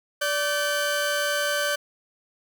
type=tone pair together; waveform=sawtooth; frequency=582 / 1535 Hz; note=D5 / G6; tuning=-16 / -37 cents; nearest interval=octave + perfect fourth; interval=1679 cents; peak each=-22 dBFS; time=0.21-1.76 s; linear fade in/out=10 ms; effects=none